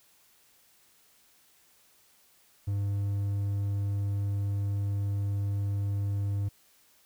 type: tone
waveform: triangle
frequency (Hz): 100.4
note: G2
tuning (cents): +42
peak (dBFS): -25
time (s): 2.67-6.49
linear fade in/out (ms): 10
effects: white hiss -63 dBFS RMS until 7.05 s